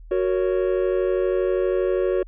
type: chord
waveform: triangle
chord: F# major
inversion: none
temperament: just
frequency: 370 / 462.5 / 555 Hz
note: F#4 / A#4 / C#5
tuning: 0 / -14 / +2 cents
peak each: -19 / -24 / -23 dBFS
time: 0.11-2.23 s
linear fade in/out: 5 ms
effects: added 40 Hz sine -39 dBFS peak until 2.27 s + resampled to 8000 Hz